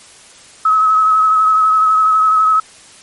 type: tone with vibrato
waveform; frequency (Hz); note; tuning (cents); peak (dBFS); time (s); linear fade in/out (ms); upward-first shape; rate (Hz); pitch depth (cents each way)
sine; 1283; E6; -47; -8; 0.65-2.6; 5; triangle; 12; 28
effects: white hiss -41 dBFS RMS until 3.02 s + MP3 48 kbps